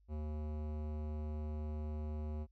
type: tone with hard clipping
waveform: sine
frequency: 76 Hz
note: D#2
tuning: 40 cents flat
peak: -40 dBFS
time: 0.08-2.47 s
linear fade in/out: 50 ms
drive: 17 dB
effects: added 50 Hz sine -65 dBFS peak until 2.51 s